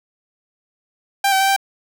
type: tone with pitch steps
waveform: sawtooth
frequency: 791 / 769 / 779 / 784 Hz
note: G5 / G5 / G5 / G5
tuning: +15 / -33 / -11 / 0 cents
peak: -10 dBFS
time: 1.24-1.564 s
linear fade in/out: 5 ms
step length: 81 ms
effects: none